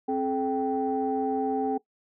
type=tone cluster; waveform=sine; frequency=265.1 / 430.1 / 781 Hz; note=C4 / A4 / G5; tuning=+23 / -39 / -7 cents; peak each=-28 dBFS; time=0.08-1.78 s; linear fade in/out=10 ms; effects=noise-tail reverb RT60 0.1 s tail -19 dB re dry + tanh soft clip ceiling -16 dBFS